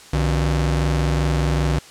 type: ring-modulated tone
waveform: 45% pulse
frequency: 107.7 Hz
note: A2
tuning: 37 cents flat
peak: -14 dBFS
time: 0.13-1.79 s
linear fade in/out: 5 ms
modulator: 42.5 Hz
effects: white hiss -43 dBFS RMS until 1.9 s + low-pass 8000 Hz 12 dB/octave